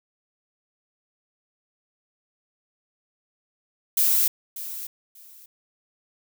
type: noise with echo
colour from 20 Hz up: violet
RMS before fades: -20 dBFS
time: 3.97-4.28 s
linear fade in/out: 5 ms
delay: 590 ms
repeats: 2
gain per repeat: -14 dB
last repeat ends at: 5.46 s
effects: none